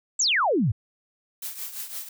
sine exponential sweep, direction down, 8070 to 92.7 Hz, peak -19 dBFS, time 0.19-0.72 s, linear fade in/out 10 ms
blue noise with tremolo, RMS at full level -32 dBFS, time 1.42-2.09 s, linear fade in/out 5 ms, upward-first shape triangle, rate 5.9 Hz, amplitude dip 75%
effects none

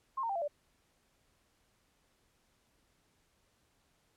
sine tone with pitch steps, 1066 / 917.3 / 789.4 / 679.3 / 584.6 Hz, C6 / A#5 / G5 / F5 / D5, +32 / -28 / +12 / -48 / -8 cents, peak -32 dBFS, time 0.17-0.48 s, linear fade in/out 10 ms, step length 62 ms, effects pink hiss -73 dBFS RMS until 4.16 s + low-pass 12000 Hz 12 dB/octave

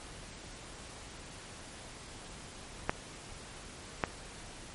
clicks, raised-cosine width 0.5 ms, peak -12 dBFS, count 2, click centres 2.895 / 4.038 s, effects pink hiss -48 dBFS RMS until 4.74 s + MP3 48 kbps

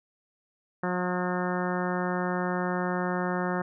harmonic tone, 180 Hz, F#3, 47 cents flat, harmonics 1 / 2 / 3 / 4 / 5 / 6 / 7 / 8 / 9 / 10, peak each -30 / -33 / -35 / -36 / -37 / -38 / -38 / -39 / -40 / -40 dBFS, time 0.83-3.62 s, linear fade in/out 5 ms, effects none

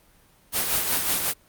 white noise with tremolo, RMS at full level -22 dBFS, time 0.52-1.34 s, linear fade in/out 50 ms, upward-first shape sine, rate 5.4 Hz, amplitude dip 45%, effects pink hiss -58 dBFS RMS until 1.48 s + Opus 32 kbps

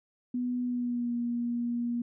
sine tone with pitch glide, 246.9 to 238.4 Hz, B3 to A#3, 0 to +39 cents, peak -28 dBFS, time 0.34-2.02 s, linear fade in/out 5 ms, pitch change -61 cents, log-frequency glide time 0.64-1.14 s, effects none

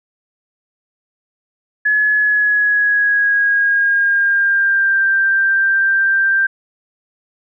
sine tone with pitch glide, 1700 to 1577 Hz, G#6 to G6, +40 to +10 cents, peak -11 dBFS, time 1.85-6.47 s, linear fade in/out 10 ms, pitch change -130 cents, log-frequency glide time 2.15-5.04 s, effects none

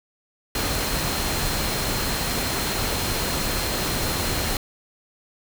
sine tone in noise, 4174 Hz, C8, 5 cents flat, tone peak -34 dBFS, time 0.55-4.57 s, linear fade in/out 2 ms, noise pink, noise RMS -25 dBFS, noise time 0.55-4.57 s, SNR -12 dB, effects none

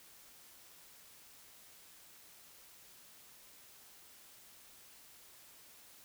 silence, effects white hiss -59 dBFS RMS until 6.04 s

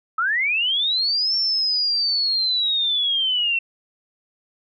sine linear two-way sweep, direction up then down, 1262 to 5450 to 2686 Hz, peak -18 dBFS, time 0.18-3.59 s, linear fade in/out 5 ms, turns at 1.36 s, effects none

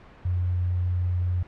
sine tone, 89.5 Hz, F2, 43 cents sharp, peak -22 dBFS, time 0.25-1.43 s, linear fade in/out 5 ms, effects pink hiss -49 dBFS RMS until 1.47 s + low-pass 2000 Hz 12 dB/octave

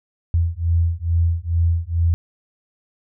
sine beating tone pair, 83.1 / 85.4 Hz, E2 / F2, +15 / -38 cents, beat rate 2.3 Hz, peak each -19 dBFS, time 0.34-2.14 s, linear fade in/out 0 ms, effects none

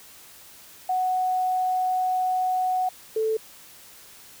sine tone pair in turn, 740 / 440 Hz, F#5 / A4, 0 / 0 cents, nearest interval major sixth, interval 900 cents, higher first, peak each -21 dBFS, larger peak neither, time 0.89-2.89 / 3.16-3.37 s, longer first, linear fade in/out 5 ms, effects white hiss -48 dBFS RMS until 4.4 s

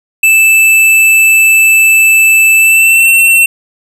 square tone with pitch glide, 2637 to 2703 Hz, E7 to E7, 0 to +43 cents, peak -4 dBFS, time 0.23-3.46 s, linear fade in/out 5 ms, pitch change +43 cents, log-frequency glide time 2.57-3.12 s, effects none

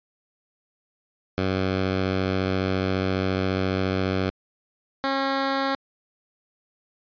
10% pulse tone pair in turn, 94.5 / 271.6 Hz, F#2 / C#4, +37 / -35 cents, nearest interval octave + tritone, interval 1828 cents, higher second, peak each -14 dBFS, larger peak neither, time 1.38-4.3 / 5.04-5.75 s, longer first, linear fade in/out 0 ms, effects resampled to 11025 Hz

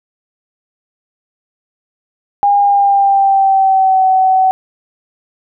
sine tone with pitch glide, 810 to 755.8 Hz, G#5 to F#5, -43 to +37 cents, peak -7 dBFS, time 2.43-4.51 s, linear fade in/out 0 ms, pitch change -120 cents, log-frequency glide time 2.59-4.05 s, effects none

